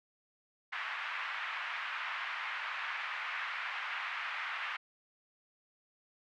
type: band-pass noise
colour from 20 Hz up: white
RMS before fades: -39 dBFS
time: 0.72-4.77 s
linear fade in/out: 10 ms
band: 990 to 2400 Hz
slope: 24 dB/octave
effects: none